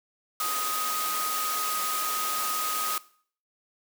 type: tone in noise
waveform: sine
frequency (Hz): 1251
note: D#6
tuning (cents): +9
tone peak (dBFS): -29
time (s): 0.4-2.98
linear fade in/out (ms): 2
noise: white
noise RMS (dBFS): -31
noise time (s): 0.4-2.98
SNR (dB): -1
effects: noise-tail reverb RT60 0.5 s tail -19 dB re dry + high-pass 300 Hz 12 dB/octave